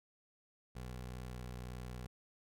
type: tone with pitch glide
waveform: 20% pulse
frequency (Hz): 62.2 to 61.7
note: B1 to B1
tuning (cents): +13 to -1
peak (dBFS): -39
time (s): 0.75-2.07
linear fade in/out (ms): 10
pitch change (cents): -14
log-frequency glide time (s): 1.25-1.37
effects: none